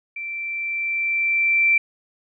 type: tone with level ramp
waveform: sine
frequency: 2344 Hz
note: D7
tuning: 4 cents flat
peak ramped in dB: -28 to -13 dBFS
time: 0.16-1.78 s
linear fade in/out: 5 ms
effects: none